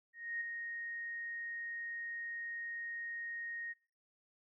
sine tone with ADSR envelope, 1864.7 Hz, A#6, in tune, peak -35 dBFS, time 0.13-3.74 s, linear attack 280 ms, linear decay 7 ms, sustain -5 dB, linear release 26 ms, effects noise-tail reverb RT60 0.5 s tail -24 dB re dry

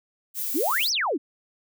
violet noise, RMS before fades -29 dBFS, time 0.34-0.91 s, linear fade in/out 50 ms
sine exponential two-way sweep, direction up then down, 244.2 to 6100 to 244.2 Hz, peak -22 dBFS, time 0.54-1.18 s, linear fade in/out 20 ms, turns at 0.91 s
effects none

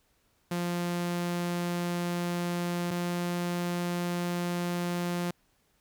sawtooth tone pair in turn, 174.5 / 175.12 Hz, F3 / F3, -1 / +5 cents, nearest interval unison, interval 6 cents, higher second, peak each -25 dBFS, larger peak neither, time 0.51-2.91 / 2.91-5.31 s, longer neither, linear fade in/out 5 ms, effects pink hiss -70 dBFS RMS until 5.8 s

